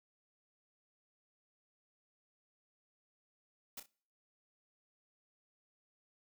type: noise with echo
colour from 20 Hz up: white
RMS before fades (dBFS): -45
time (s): 3.77-3.8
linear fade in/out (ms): 5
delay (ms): 31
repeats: 2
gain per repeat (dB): -10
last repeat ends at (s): 3.862
effects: noise-tail reverb RT60 0.5 s tail -24 dB re dry